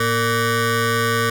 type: ring-modulated tone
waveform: 20% pulse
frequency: 347.9 Hz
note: F4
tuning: 7 cents flat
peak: -9 dBFS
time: 0-1.3 s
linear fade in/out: 5 ms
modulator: 807 Hz
effects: none